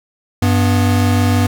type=tone pair together; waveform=square; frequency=97.18 / 245.1 Hz; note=G2 / B3; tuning=-15 / -13 cents; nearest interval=octave + major third; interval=1602 cents; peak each=-13 / -17 dBFS; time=0.42-1.47 s; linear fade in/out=5 ms; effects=none